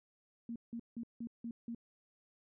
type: tone bursts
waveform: sine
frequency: 233.1 Hz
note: A#3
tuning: in tune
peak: -39 dBFS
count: 6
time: 0.49-1.748 s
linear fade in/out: 2 ms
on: 68 ms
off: 170 ms
effects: none